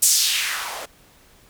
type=noise with band-pass filter sweep; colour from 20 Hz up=blue; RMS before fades=-21 dBFS; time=0.02-0.86 s; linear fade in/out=10 ms; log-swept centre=8300 to 540 Hz; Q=1.9; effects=pink hiss -53 dBFS RMS until 1.49 s